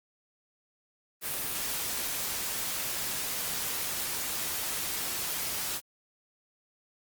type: noise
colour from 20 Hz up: white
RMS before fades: -33 dBFS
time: 1.21-5.81 s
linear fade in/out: 50 ms
effects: Opus 32 kbps